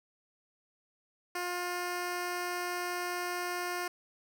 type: tone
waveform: 10% pulse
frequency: 355.1 Hz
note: F4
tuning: 29 cents sharp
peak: -25 dBFS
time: 1.35-3.88 s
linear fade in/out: 5 ms
effects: none